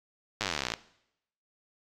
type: slowing click train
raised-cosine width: 0.2 ms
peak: -12 dBFS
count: 26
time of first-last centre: 0.41-0.738 s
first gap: 9 ms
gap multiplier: 1.03
effects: noise-tail reverb RT60 0.8 s tail -20 dB re dry + AAC 64 kbps